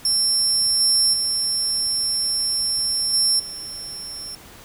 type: tone with level steps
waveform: 30% pulse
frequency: 5400 Hz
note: E8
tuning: 41 cents sharp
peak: -13 / -11 / -16 / -12 / -27 dBFS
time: 0.05-4.35 s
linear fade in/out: 2 ms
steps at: 0.8 / 1.13 / 3.13 / 3.39 s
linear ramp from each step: 10 ms
effects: pink hiss -44 dBFS RMS until 4.64 s